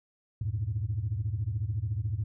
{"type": "tone cluster", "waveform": "sine", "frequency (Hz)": [79.3, 101.8, 115.7], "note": ["D#2", "G#2", "A#2"], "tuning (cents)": [33, -34, -13], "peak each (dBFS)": [-37, -30, -32], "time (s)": [0.41, 2.24], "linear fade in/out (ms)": 5, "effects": ["tanh soft clip ceiling -22 dBFS"]}